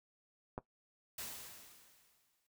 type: clicks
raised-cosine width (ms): 1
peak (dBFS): -26 / -34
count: 2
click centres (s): 0.579 / 0.587
type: noise with exponential decay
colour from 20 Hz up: white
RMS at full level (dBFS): -43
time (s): 1.18-2.47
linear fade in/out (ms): 5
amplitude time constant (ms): 280
effects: noise-tail reverb RT60 0.1 s tail -17 dB re dry